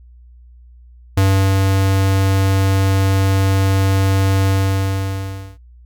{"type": "tone with ADSR envelope", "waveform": "square", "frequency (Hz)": 96.7, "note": "G2", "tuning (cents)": -23, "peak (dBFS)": -11, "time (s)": [1.17, 5.58], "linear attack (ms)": 6, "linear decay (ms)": 350, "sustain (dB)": -2, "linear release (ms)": 1100, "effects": ["noise-tail reverb RT60 0.2 s tail -23 dB re dry", "added 60 Hz sine -40 dBFS peak until 5.85 s"]}